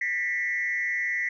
sine tone with frequency modulation, 1973 Hz, B6, 2 cents flat, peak -24 dBFS, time 0.01-1.29 s, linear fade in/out 5 ms, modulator 163 Hz, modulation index 0.83, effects tanh soft clip ceiling -20 dBFS

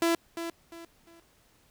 sawtooth tone with echo, 335.1 Hz, E4, 29 cents sharp, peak -19 dBFS, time 0.02-0.15 s, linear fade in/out 2 ms, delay 350 ms, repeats 3, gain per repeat -10 dB, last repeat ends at 1.2 s, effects pink hiss -64 dBFS RMS until 1.7 s

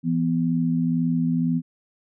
sine tone pair together, 167.1 / 249.1 Hz, E3 / B3, +24 / +15 cents, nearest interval perfect fifth, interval 691 cents, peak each -22 dBFS, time 0.03-1.62 s, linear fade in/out 50 ms, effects none

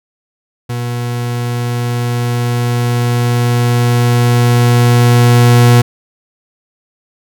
40% pulse tone with level ramp, 120.6 Hz, B2, 41 cents flat, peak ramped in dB -16 to -3 dBFS, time 0.69-5.82 s, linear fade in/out 10 ms, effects none

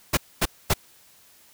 pink noise bursts, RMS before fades -20 dBFS, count 3, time 0.13-0.739 s, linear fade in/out 10 ms, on 43 ms, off 240 ms, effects white hiss -55 dBFS RMS until 1.53 s

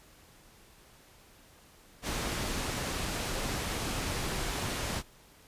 pink low-pass noise, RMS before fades -34 dBFS, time 2.02-5.03 s, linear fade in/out 50 ms, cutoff 10000 Hz, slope 12 dB/octave, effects pink hiss -58 dBFS RMS until 5.47 s + resampled to 32000 Hz

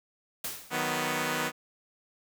white noise with exponential decay, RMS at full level -32 dBFS, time 0.44-0.9 s, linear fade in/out 5 ms, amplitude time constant 100 ms
5% pulse chord, B major, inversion first, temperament equal, 155.56 / 185 / 246.9 Hz, D#3 / F#3 / B3, 0 / 0 / 0 cents, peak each -22 / -25 / -19 dBFS, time 0.7-1.52 s, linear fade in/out 50 ms
effects none

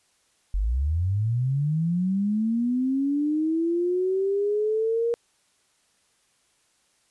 sine linear sweep, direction up, 43.65 to 472.8 Hz, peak -21 dBFS, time 0.54-5.14 s, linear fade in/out 0 ms, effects white hiss -66 dBFS RMS until 7.1 s + resampled to 24000 Hz

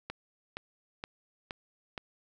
click train, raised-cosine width 0.3 ms, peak -21 dBFS, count 5, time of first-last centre 0.1-1.978 s, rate 2.13 Hz, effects none

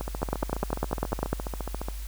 two click trains, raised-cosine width 1 ms, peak -11 / -18 dBFS, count 12 / 28, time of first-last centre 0.23-1.33 / 0.01-1.885 s, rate 10 / 14.4 Hz, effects added 50 Hz sine -33 dBFS peak until 2.07 s + white hiss -47 dBFS RMS until 2.07 s

